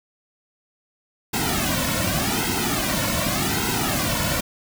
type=noise with flanger; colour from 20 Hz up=pink; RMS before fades=-23 dBFS; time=1.33-4.41 s; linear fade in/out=10 ms; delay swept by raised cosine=1.7 to 2.5 ms; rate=0.86 Hz; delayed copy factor=-0.95; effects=none